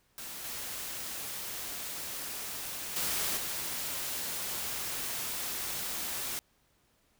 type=noise with level steps; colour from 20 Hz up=white; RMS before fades=-42 / -39 / -32 / -36 dBFS; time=0.18-6.39 s; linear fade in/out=0 ms; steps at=0.44 / 2.96 / 3.37 s; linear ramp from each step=2 ms; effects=pink hiss -70 dBFS RMS until 7.19 s